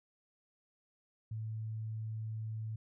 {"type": "tone", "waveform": "sine", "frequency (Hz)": 110, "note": "A2", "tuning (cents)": 0, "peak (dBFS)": -37, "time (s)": [1.31, 2.76], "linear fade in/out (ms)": 5, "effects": []}